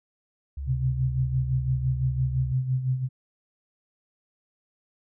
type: tone with vibrato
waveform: sine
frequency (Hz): 69.3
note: C#2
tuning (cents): 0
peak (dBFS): -30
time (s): 0.57-2.53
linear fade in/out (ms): 5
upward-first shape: sine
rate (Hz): 13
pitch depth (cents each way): 18
type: tone with tremolo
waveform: sine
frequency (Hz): 129.1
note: C3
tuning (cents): -23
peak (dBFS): -20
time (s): 0.66-3.09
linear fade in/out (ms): 50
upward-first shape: sine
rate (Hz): 5.9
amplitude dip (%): 65
effects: none